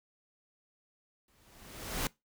pink noise with exponential growth, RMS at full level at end -31 dBFS, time 1.28-2.07 s, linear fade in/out 2 ms, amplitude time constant 170 ms, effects noise-tail reverb RT60 0.2 s tail -22 dB re dry

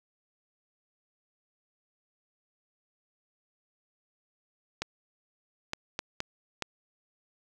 clicks, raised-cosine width 0.2 ms, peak -14 dBFS, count 5, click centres 4.82 / 5.734 / 5.991 / 6.204 / 6.623 s, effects none

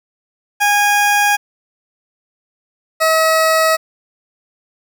20% pulse tone pair in turn, 821 / 640.9 Hz, G#5 / E5, -20 / -49 cents, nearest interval major third, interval 429 cents, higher first, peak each -6 dBFS, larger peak neither, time 0.6-1.37 / 3-3.77 s, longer neither, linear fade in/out 20 ms, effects 8-bit

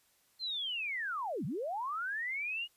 sine linear two-way sweep, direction down then up, 4226 to 123.8 to 2914 Hz, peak -34 dBFS, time 0.39-2.68 s, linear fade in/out 50 ms, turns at 1.45 s, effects white hiss -70 dBFS RMS until 2.76 s + resampled to 32000 Hz

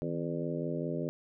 harmonic tone with a mistuned harmonic, 85 Hz, F2, 46 cents flat, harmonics 2 / 3 / 4 / 5 / 6 / 7, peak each -36 / -38 / -39 / -40 / -41 / -41 dBFS, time 0.02-1.09 s, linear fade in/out 0 ms, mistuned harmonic 2, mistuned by -120 cents, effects none

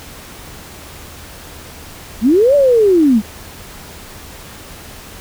sine linear two-way sweep, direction up then down, 196 to 587.3 to 196 Hz, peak -7 dBFS, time 2.21-3.22 s, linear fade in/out 50 ms, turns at 2.55 s, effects added 79 Hz sine -42 dBFS peak until 5.2 s + pink hiss -35 dBFS RMS until 5.2 s

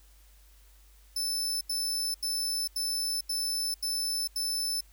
sawtooth tone bursts, 5274 Hz, E8, in tune, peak -26 dBFS, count 7, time 1.16-4.808 s, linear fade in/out 5 ms, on 450 ms, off 83 ms, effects added 50 Hz sine -55 dBFS peak until 4.92 s + white hiss -63 dBFS RMS until 4.92 s

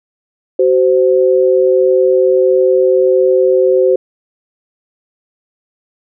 sine tone pair together, 377.1 / 518.6 Hz, F#4 / C5, +33 / -15 cents, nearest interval tritone, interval 552 cents, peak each -10 dBFS, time 0.59-3.96 s, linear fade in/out 5 ms, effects none

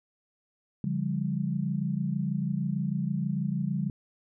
sine tone cluster, 143.7 / 175.4 / 201.8 Hz, D3 / F3 / G#3, -37 / +8 / -49 cents, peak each -31 dBFS, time 0.84-3.9 s, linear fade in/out 2 ms, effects none

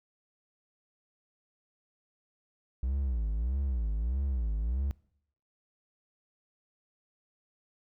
triangle tone with vibrato, 60.3 Hz, B1, 41 cents flat, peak -26 dBFS, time 2.83-4.91 s, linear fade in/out 0 ms, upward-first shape sine, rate 1.6 Hz, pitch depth 250 cents each way, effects noise-tail reverb RT60 0.7 s tail -22 dB re dry

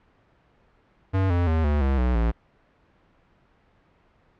square tone with pitch steps, 95.5 / 87.57 / 80.31 / 73.64 / 67.53 / 61.92 / 56.78 Hz, G2 / F2 / E2 / D2 / C#2 / B1 / A#1, -45 / +5 / -45 / +5 / -45 / +5 / -45 cents, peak -20 dBFS, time 1.13-2.32 s, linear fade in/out 20 ms, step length 170 ms, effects pink hiss -61 dBFS RMS until 4.39 s + low-pass 2000 Hz 12 dB/octave

